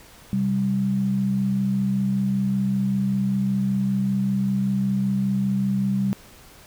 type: tone pair together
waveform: sine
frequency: 130.81 / 195.99 Hz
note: C3 / G3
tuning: 0 / 0 cents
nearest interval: perfect fifth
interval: 700 cents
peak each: -27 / -20 dBFS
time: 0.33-6.13 s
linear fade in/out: 0 ms
effects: pink hiss -48 dBFS RMS until 6.66 s